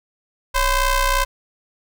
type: ring-modulated tone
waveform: sawtooth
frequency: 523.3 Hz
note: C5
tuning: in tune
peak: -9 dBFS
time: 0.54-1.25 s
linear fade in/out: 20 ms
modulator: 492 Hz
effects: none